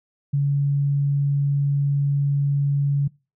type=tone; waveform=sine; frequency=141.5 Hz; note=C#3; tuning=36 cents sharp; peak=-17 dBFS; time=0.33-3.08 s; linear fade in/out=10 ms; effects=noise-tail reverb RT60 0.3 s tail -24 dB re dry